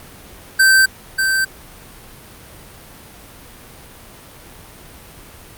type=tone with echo; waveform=square; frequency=1554 Hz; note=G6; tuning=16 cents flat; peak=-9 dBFS; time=0.59-0.86 s; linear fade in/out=10 ms; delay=590 ms; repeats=1; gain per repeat=-6 dB; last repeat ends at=1.45 s; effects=pink hiss -40 dBFS RMS until 5.57 s + Opus 48 kbps